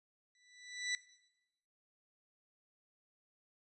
20% pulse tone with exponential growth, 1975.5 Hz, B6, in tune, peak -27 dBFS, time 0.35-0.95 s, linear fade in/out 1 ms, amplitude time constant 130 ms, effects noise-tail reverb RT60 0.9 s tail -18 dB re dry + resampled to 24000 Hz

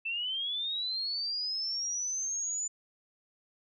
sine linear sweep, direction up, 2637 to 7040 Hz, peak -31 dBFS, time 0.05-2.68 s, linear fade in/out 10 ms, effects none

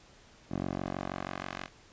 10% pulse tone with band-pass filter sweep, 46.25 Hz, F#1, in tune, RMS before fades -37 dBFS, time 0.49-1.69 s, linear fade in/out 50 ms, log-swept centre 320 to 2200 Hz, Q 0.72, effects pink hiss -58 dBFS RMS until 1.92 s + resampled to 16000 Hz

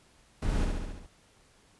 brown noise with echo, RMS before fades -29 dBFS, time 0.42-0.65 s, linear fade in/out 5 ms, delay 69 ms, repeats 6, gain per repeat -3 dB, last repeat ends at 1.064 s, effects pink hiss -62 dBFS RMS until 1.79 s + resampled to 24000 Hz

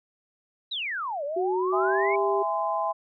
sine exponential two-way sweep, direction down then up, 4029 to 553 to 2299 Hz, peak -28 dBFS, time 0.71-2.16 s, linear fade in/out 10 ms, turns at 1.24 s
sine tone with pitch glide, 370 to 396.6 Hz, F#4 to G4, 0 to +20 cents, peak -24 dBFS, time 1.36-2.43 s, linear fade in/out 10 ms, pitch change +120 cents, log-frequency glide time 1.68-2.08 s
sine chord, E augmented, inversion none, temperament just, 659.3 / 824.1 / 1030.1 Hz, E5 / G#5 / B#5, 0 / -14 / -27 cents, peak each -29 / -29 / -28 dBFS, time 1.72-2.93 s, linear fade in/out 20 ms
effects none

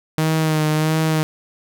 sawtooth tone with vibrato, 156.3 Hz, D#3, 8 cents sharp, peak -12 dBFS, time 0.18-1.23 s, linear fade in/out 0 ms, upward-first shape sine, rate 1.5 Hz, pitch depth 30 cents each way, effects none

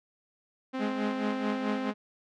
sawtooth tone, 261.2 Hz, C4, 3 cents flat, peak -27 dBFS, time 0.73-1.92 s, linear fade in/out 20 ms
sawtooth tone with tremolo, 210 Hz, G#3, 19 cents sharp, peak -24 dBFS, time 0.78-1.94 s, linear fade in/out 50 ms, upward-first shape sine, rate 4.6 Hz, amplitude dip 75%
effects low-pass 3000 Hz 12 dB/octave

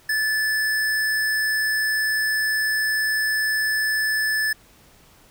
sine tone with hard clipping, 1741 Hz, A6, 19 cents flat, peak -21 dBFS, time 0.09-4.53 s, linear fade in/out 5 ms, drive 17 dB, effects pink hiss -53 dBFS RMS until 5.3 s

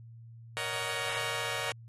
10% pulse chord, D# minor seventh, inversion second, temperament just, 466.7 / 560 / 622.3 / 746.7 Hz, A#4 / C#5 / D#5 / F#5, +2 / +18 / 0 / +16 cents, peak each -30 / -30 / -32 / -32 dBFS, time 0.57-1.72 s, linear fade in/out 0 ms, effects added 115 Hz sine -47 dBFS peak until 1.88 s + AAC 32 kbps

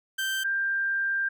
30% pulse / sine tone pair in turn, 1562 / 1587.5 Hz, G6 / G6, -7 / +21 cents, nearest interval unison, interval 28 cents, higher second, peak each -24 dBFS, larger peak neither, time 0.18-0.44 / 0.44-1.29 s, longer second, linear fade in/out 10 ms, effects none

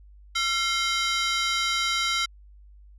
20% pulse ring-modulated tone, 1743 Hz, A6, 17 cents flat, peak -15 dBFS, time 0.35-2.26 s, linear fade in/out 10 ms, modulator 380 Hz, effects added 50 Hz sine -47 dBFS peak until 2.98 s + resampled to 24000 Hz

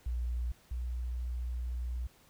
sine tone pair in turn, 60.1 / 60.97 Hz, B1 / B1, -46 / -22 cents, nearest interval unison, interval 24 cents, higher second, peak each -31 / -33 dBFS, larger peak first, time 0.06-0.52 / 0.71-2.07 s, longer second, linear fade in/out 5 ms, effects pink hiss -63 dBFS RMS until 2.29 s

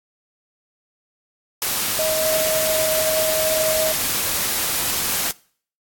sine tone in noise, 630 Hz, D#5, 21 cents sharp, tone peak -20 dBFS, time 1.99-3.92 s, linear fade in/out 0 ms, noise white, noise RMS -22 dBFS, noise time 1.62-5.31 s, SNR -1 dB, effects noise-tail reverb RT60 0.5 s tail -23 dB re dry + AAC 64 kbps

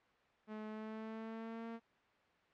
sawtooth tone with pitch glide, 215.1 to 229.2 Hz, A3 to A#3, -39 to -29 cents, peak -40 dBFS, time 0.47-1.8 s, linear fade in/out 50 ms, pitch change +110 cents, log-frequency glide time 0.67-1.68 s, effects white hiss -70 dBFS RMS until 2.53 s + low-pass 2000 Hz 12 dB/octave

